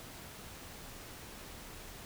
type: silence
effects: pink hiss -49 dBFS RMS until 2.05 s